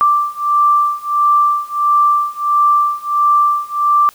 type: beating tone pair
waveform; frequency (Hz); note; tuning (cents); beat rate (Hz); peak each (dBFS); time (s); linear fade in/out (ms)
sine; 1174.7 / 1176.2; D6 / D6; 0 / +2; 1.5; -14 / -13; 0.01-4.09; 0
effects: white hiss -45 dBFS RMS until 4.14 s